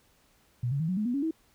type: tone with pitch steps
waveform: sine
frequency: 121.8 / 139.91 / 160.72 / 184.61 / 212.1 / 243.6 / 279.8 / 321.4 Hz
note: B2 / C#3 / E3 / F#3 / G#3 / B3 / C#4 / E4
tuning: -24 / +16 / -44 / -4 / +37 / -24 / +16 / -44 cents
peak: -26 dBFS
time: 0.63-1.31 s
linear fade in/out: 5 ms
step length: 85 ms
effects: pink hiss -65 dBFS RMS until 1.54 s